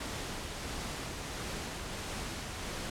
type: noise with tremolo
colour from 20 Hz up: pink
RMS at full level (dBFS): -38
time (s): 0-2.9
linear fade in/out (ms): 5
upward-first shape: triangle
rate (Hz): 1.5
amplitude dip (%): 25
effects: low-pass 9000 Hz 12 dB/octave